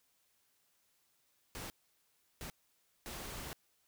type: noise bursts at uneven times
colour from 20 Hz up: pink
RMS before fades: -45 dBFS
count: 3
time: 1.55-1.7 / 2.41-2.5 / 3.06-3.53 s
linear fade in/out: 0 ms
effects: white hiss -75 dBFS RMS until 3.87 s